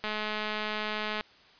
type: click train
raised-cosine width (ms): 0.3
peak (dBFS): -17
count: 250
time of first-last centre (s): 0.04-1.209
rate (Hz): 213
effects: white hiss -57 dBFS RMS until 1.59 s + resampled to 11025 Hz